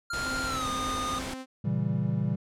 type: tone with pitch glide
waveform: square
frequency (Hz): 1396.9 to 1223.1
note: F6 to D#6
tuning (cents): 0 to -30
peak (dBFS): -31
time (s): 0.1-1.19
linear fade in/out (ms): 5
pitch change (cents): -230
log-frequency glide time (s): 0.46-0.67
type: noise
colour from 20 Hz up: pink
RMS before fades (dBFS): -36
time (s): 0.13-1.34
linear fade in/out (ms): 5
type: tone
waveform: sawtooth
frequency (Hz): 260.8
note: C4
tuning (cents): -5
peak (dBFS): -33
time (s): 0.21-1.46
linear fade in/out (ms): 50
type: chord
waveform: triangle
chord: A# diminished seventh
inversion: none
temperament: equal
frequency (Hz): 116.54 / 138.59 / 164.81 / 196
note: A#2 / C#3 / E3 / G3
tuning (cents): 0 / 0 / 0 / 0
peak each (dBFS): -29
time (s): 1.64-2.36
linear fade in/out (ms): 10
effects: low-pass 9000 Hz 12 dB/octave